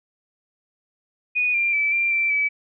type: tone with pitch steps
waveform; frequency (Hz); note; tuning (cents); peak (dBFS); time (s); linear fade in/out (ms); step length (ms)
sine; 2471 / 2382 / 2312 / 2372 / 2343 / 2294; D#7 / D7 / D7 / D7 / D7 / D7; -13 / +24 / -28 / +17 / -5 / -41; -18; 1.35-2.49; 20; 190
effects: none